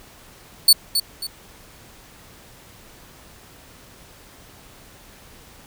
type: tone with echo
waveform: sawtooth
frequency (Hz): 4460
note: C#8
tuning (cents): +10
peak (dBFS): -5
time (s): 0.68-0.73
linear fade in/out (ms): 5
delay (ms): 270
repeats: 2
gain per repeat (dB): -9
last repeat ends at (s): 1.27
effects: pink hiss -47 dBFS RMS until 5.66 s